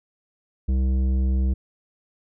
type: tone with tanh clipping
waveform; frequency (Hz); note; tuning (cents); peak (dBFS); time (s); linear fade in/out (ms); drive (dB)
sine; 65; C2; -11; -20; 0.68-1.54; 10; 11
effects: none